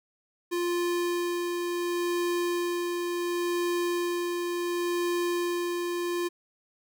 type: tone with tremolo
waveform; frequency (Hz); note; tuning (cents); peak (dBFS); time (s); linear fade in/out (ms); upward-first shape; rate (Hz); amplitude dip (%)
square; 349.2; F4; 0; -26; 0.51-6.29; 20; sine; 0.7; 30
effects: none